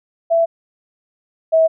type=tone pair in turn; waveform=sine; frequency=666 / 645.9 Hz; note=E5 / E5; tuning=+18 / -35 cents; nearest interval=minor second; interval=53 cents; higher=first; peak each=-11 / -9 dBFS; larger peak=second; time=0.3-0.46 / 1.52-1.68 s; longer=neither; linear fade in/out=20 ms; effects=none